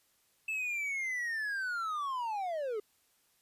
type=linear sweep; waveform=triangle; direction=down; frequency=2640 to 403.2 Hz; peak=-31 dBFS; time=0.48-2.8 s; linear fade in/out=5 ms; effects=white hiss -71 dBFS RMS until 3.41 s + resampled to 32000 Hz